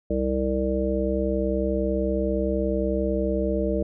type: harmonic tone with a mistuned harmonic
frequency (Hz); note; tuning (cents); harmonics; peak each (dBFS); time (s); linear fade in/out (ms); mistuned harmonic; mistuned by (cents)
65.41; C2; 0; 1 / 3 / 5 / 7 / 9; -28 / -28 / -28 / -28 / -28; 0.1-3.83; 5; 1; -20
effects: none